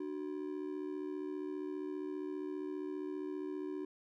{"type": "ring-modulated tone", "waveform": "triangle", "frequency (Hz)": 335.7, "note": "E4", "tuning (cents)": 32, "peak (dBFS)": -33, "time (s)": [0, 3.85], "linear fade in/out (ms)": 5, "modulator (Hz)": 37.5, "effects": []}